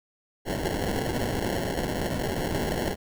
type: noise with sample-and-hold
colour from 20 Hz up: violet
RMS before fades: -28 dBFS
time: 0.45-2.96 s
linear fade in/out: 50 ms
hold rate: 1225 Hz
effects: none